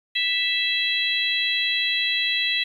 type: harmonic tone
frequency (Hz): 659.3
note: E5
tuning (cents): 0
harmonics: 3 / 4 / 5 / 6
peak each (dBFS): -27 / -26 / -25 / -26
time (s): 0.15-2.64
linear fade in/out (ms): 10
effects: 9-bit